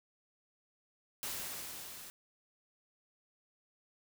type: noise with level ramp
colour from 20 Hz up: white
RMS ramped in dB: -39 to -50 dBFS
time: 1.23-2.1 s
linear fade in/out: 0 ms
effects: none